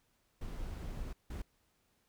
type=noise bursts at uneven times; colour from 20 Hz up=brown; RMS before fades=-41 dBFS; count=2; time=0.41-1.13 / 1.3-1.42 s; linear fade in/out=5 ms; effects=pink hiss -75 dBFS RMS until 2.08 s

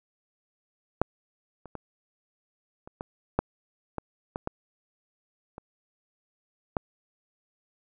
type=clicks; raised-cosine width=1 ms; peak=-7 / -29 / -22 / -29 / -20 / -8 / -17 / -17 / -15 / -26 / -12 dBFS; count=11; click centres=1.016 / 1.657 / 1.753 / 2.875 / 3.009 / 3.39 / 3.983 / 4.359 / 4.474 / 5.581 / 6.768 s; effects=none

